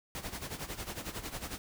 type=noise with tremolo; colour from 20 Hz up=pink; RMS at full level=-38 dBFS; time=0.15-1.58 s; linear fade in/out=0 ms; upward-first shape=sine; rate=11 Hz; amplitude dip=75%; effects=none